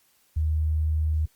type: tone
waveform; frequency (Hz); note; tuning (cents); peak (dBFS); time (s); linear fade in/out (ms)
sine; 77.78; D#2; 0; -21; 0.36-1.26; 10
effects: white hiss -64 dBFS RMS until 1.35 s + Opus 48 kbps